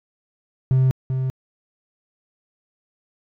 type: tone with echo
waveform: triangle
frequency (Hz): 130.6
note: C3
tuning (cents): -3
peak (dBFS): -11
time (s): 0.71-0.91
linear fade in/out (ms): 0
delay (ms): 390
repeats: 1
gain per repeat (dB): -7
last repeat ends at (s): 1.3
effects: tanh soft clip ceiling -7 dBFS